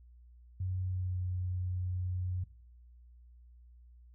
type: tone with pitch glide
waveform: sine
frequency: 92.5 to 90.96 Hz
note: F#2 to F#2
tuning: 0 to -29 cents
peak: -32 dBFS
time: 0.6-2.44 s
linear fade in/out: 5 ms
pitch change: -29 cents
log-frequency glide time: 0.87-1.19 s
effects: noise-tail reverb RT60 0.6 s tail -18 dB re dry + added 60 Hz sine -54 dBFS peak until 4.14 s